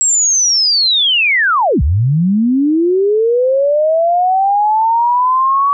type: linear two-way sweep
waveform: sine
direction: down then up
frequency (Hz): 7730 to 61.74 to 1138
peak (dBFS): -9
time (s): 0.01-5.73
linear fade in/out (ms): 0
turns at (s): 1.82
effects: none